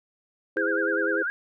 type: chord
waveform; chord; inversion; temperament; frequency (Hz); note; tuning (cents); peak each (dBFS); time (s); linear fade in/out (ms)
sine; E augmented; none; just; 329.6 / 412 / 515; E4 / G#4 / B#4; 0 / -14 / -28; -29; 0.56-1.23; 10
type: tone with vibrato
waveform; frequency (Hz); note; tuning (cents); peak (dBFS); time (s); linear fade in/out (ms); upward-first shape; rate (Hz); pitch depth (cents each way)
sine; 1514; F#6; +39; -25; 0.57-1.3; 0; sine; 10; 140
effects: none